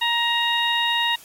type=harmonic tone; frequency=940 Hz; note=A#5; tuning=14 cents sharp; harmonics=1 / 2 / 3 / 4; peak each=-24 / -24 / -24 / -24 dBFS; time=0.01-1.16 s; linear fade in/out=10 ms; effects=white hiss -46 dBFS RMS until 1.24 s + MP3 64 kbps